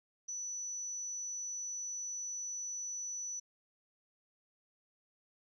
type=tone; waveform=sine; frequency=5950 Hz; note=F#8; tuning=9 cents sharp; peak=-38 dBFS; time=0.28-3.4 s; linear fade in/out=10 ms; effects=13-bit